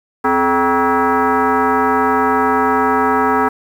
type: tone with frequency modulation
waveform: sine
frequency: 261.6 Hz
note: C4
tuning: in tune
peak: -11 dBFS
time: 0.24-3.49 s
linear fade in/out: 10 ms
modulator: 346 Hz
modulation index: 3.7
effects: 7-bit